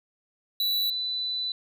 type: tone pair in turn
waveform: square / sine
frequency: 3951 / 3988 Hz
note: B7 / B7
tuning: 0 / +16 cents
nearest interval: unison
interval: 16 cents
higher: second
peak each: -24 / -27 dBFS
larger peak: first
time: 0.6-0.9 / 0.9-1.52 s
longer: second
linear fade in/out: 2 ms
effects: none